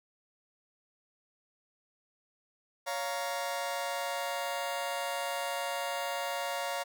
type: chord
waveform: sawtooth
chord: Bb minor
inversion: first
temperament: just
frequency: 559.4 / 699.2 / 932.3 Hz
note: Db5 / F5 / Bb5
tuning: +16 / +2 / 0 cents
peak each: -33 / -33 / -34 dBFS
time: 2.86-6.84 s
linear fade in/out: 20 ms
effects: none